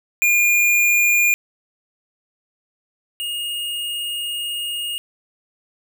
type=tone pair in turn; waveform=square; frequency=2419 / 2853 Hz; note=D#7 / F7; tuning=-49 / +36 cents; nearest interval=minor third; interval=285 cents; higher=second; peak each=-14 / -24 dBFS; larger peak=first; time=0.22-1.34 / 3.2-4.98 s; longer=second; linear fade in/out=0 ms; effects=none